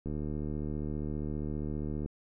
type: click train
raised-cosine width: 3 ms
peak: -24 dBFS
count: 151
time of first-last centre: 0.06-2.06 s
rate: 75 Hz
effects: none